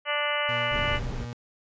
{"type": "harmonic tone", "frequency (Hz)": 293.7, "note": "D4", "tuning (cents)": 0, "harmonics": [2, 3, 4, 5, 6, 7, 8, 9, 10], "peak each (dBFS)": [-31, -36, -32, -34, -35, -31, -36, -39, -32], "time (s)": [0.05, 1], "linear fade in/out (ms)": 50}
{"type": "tone with tremolo", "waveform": "35% pulse", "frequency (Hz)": 119.7, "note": "A#2", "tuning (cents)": 46, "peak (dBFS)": -32, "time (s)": [0.49, 1.33], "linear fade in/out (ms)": 0, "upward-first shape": "sine", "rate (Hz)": 2.8, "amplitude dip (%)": 40}
{"type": "noise", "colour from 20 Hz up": "brown", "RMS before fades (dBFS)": -32, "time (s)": [0.7, 1.27], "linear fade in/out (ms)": 50}
{"effects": ["resampled to 16000 Hz"]}